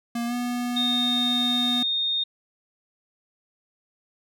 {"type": "tone with pitch glide", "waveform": "square", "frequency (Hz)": [235.6, 243.9], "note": ["A#3", "B3"], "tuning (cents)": [19, -21], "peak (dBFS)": -26, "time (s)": [0.15, 1.83], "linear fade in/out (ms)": 5, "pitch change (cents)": 60, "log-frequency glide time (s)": [0.26, 0.34]}
{"type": "tone", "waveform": "sine", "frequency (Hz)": 3680, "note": "A#7", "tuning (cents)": -23, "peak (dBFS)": -22, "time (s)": [0.76, 2.24], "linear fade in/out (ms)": 10}
{"effects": []}